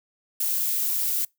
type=noise; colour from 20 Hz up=violet; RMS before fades=-25 dBFS; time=0.4-1.25 s; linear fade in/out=5 ms; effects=noise-tail reverb RT60 0.2 s tail -26 dB re dry